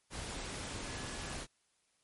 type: tone in noise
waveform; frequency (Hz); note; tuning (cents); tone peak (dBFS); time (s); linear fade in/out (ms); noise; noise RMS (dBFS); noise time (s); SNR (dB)
sine; 1700; G#6; +40; -53; 0.84-1.37; 50; pink; -42; 0.1-1.47; -14
effects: white hiss -75 dBFS RMS until 2.03 s + MP3 48 kbps